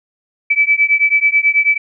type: beating tone pair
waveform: sine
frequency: 2301 / 2310.2 Hz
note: D7 / D7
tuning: -36 / -29 cents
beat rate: 9.2 Hz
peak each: -13 dBFS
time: 0.5-1.78 s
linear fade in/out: 10 ms
effects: none